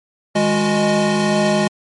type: tone cluster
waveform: square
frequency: 157.3 / 206.6 / 363.8 / 618 / 838 Hz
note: D#3 / G#3 / F#4 / D#5 / G#5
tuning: +19 / -9 / -29 / -12 / +15 cents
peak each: -26 / -18 / -22 / -21 / -25 dBFS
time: 0.35-1.68 s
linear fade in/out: 10 ms
effects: low-pass 9000 Hz 12 dB/octave + MP3 48 kbps